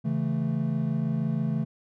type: chord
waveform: triangle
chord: A major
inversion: first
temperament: equal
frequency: 138.59 / 164.81 / 220 Hz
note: C#3 / E3 / A3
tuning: 0 / 0 / 0 cents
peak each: -27 dBFS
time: 0.04-1.65 s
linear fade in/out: 20 ms
effects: none